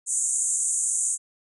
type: band-pass noise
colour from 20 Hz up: white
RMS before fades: -25 dBFS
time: 0.06-1.18 s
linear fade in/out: 50 ms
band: 6600 to 9400 Hz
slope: 96 dB/octave
effects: none